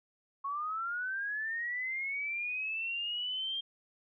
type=linear sweep; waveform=sine; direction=up; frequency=1094 to 3208 Hz; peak=-33 dBFS; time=0.44-3.61 s; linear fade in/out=10 ms; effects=none